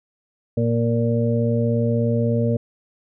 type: harmonic tone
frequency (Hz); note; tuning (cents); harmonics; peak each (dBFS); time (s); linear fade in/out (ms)
116.54; A#2; 0; 1 / 2 / 4 / 5; -20 / -22 / -24 / -27; 0.57-2.57; 5
effects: none